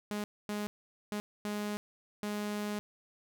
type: tone bursts at uneven times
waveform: sawtooth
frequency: 208 Hz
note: G#3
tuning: 3 cents sharp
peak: -30 dBFS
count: 5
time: 0.11-0.24 / 0.49-0.67 / 1.12-1.2 / 1.45-1.77 / 2.23-2.79 s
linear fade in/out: 0 ms
effects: none